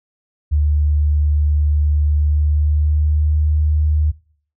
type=tone with pitch glide; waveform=sine; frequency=74.3 to 76.04 Hz; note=D2 to D#2; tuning=+21 to -39 cents; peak=-12 dBFS; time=0.51-4.12 s; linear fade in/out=20 ms; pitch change=+40 cents; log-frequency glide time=2.14-3.41 s; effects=noise-tail reverb RT60 0.5 s tail -21 dB re dry